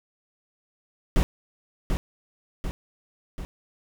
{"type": "noise with echo", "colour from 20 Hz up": "brown", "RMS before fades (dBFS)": -19, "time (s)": [1.16, 1.23], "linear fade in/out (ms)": 0, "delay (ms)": 740, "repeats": 3, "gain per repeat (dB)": -5, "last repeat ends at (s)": 3.45, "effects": []}